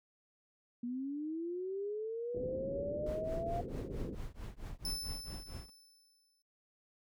sine linear sweep, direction up, 235.9 to 698.5 Hz, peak -36 dBFS, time 0.83-3.61 s, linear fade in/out 5 ms
white low-pass noise, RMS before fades -43 dBFS, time 2.34-4.15 s, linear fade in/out 5 ms, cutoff 510 Hz, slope 48 dB/octave
brown noise with tremolo, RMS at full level -40 dBFS, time 3.06-5.7 s, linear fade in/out 5 ms, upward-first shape triangle, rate 4.5 Hz, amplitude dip 100%
sawtooth tone with exponential decay, 5274 Hz, E8, in tune, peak -33 dBFS, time 4.85-6.42 s, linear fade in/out 1 ms, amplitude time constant 340 ms
effects noise-tail reverb RT60 0.1 s tail -22 dB re dry

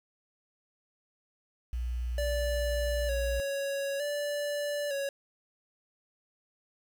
sine tone with pitch glide, 60.3 to 58.79 Hz, B1 to A#1, -41 to +15 cents, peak -30 dBFS, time 1.73-3.4 s, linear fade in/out 0 ms, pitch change -44 cents, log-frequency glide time 2.04-2.68 s
square tone with vibrato, 569 Hz, C#5, 45 cents sharp, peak -31 dBFS, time 2.18-5.09 s, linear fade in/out 2 ms, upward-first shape square, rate 0.55 Hz, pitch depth 41 cents each way
effects 9-bit

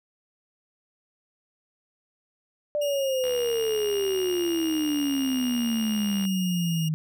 sine exponential sweep, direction down, 596 to 154.8 Hz, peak -23 dBFS, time 2.75-6.94 s, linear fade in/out 0 ms
sawtooth tone, 2844 Hz, F7, 31 cents sharp, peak -30 dBFS, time 2.81-6.89 s, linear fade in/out 10 ms
click train, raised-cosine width 0.3 ms, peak -23 dBFS, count 220, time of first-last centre 3.24-6.252 s, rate 72.7 Hz
effects none

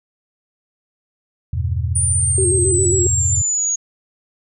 sine chord, E minor, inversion none, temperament equal, 82.41 / 98 / 123.47 Hz, E2 / G2 / B2, 0 / 0 / 0 cents, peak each -20 / -23 / -23 dBFS, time 1.53-3.42 s, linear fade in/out 5 ms
sine exponential sweep, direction down, 9397 to 6640 Hz, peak -16 dBFS, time 1.95-3.76 s, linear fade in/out 10 ms
sine tone with vibrato, 366 Hz, F#4, 19 cents flat, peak -17 dBFS, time 2.38-3.07 s, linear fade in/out 2 ms, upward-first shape square, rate 7.4 Hz, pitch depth 66 cents each way
effects none

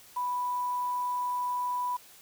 sine tone with quantisation, 987.8 Hz, B5, in tune, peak -28 dBFS, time 0.16-1.97 s, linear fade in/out 10 ms, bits 8, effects white hiss -54 dBFS RMS until 2.21 s

